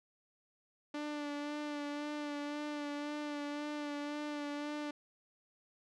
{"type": "tone with vibrato", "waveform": "sawtooth", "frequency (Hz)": 293.7, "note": "D4", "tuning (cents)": 0, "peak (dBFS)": -34, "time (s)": [0.94, 4.91], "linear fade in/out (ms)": 5, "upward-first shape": "sine", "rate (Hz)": 1.9, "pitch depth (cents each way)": 24, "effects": ["low-pass 5000 Hz 12 dB/octave"]}